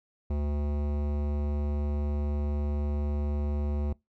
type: tone with hard clipping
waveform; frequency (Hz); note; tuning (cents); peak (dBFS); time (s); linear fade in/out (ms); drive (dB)
sine; 73; D2; -10; -29; 0.3-3.93; 5; 17
effects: noise-tail reverb RT60 0.2 s tail -24 dB re dry